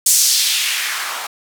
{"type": "noise with band-pass filter sweep", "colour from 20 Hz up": "blue", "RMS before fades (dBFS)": -17, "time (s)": [0.06, 1.27], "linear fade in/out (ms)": 5, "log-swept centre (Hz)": [7800, 870], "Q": 1.6, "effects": []}